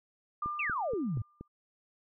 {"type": "tone with exponential decay", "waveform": "sine", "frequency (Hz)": 1198, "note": "D6", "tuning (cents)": 34, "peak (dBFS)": -30, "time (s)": [0.42, 1.48], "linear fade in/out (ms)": 5, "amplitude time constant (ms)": 230}
{"type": "click train", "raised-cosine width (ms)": 3, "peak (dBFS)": -29, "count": 5, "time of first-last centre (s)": [0.46, 1.41], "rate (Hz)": 4.21}
{"type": "exponential sweep", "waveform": "sine", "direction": "down", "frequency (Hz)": [2794, 97.8], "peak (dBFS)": -30, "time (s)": [0.59, 1.22], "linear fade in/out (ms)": 5}
{"effects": []}